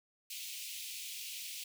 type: high-pass noise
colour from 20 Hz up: pink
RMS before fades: -44 dBFS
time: 0.3-1.64 s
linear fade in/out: 5 ms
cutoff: 2400 Hz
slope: 48 dB/octave
effects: none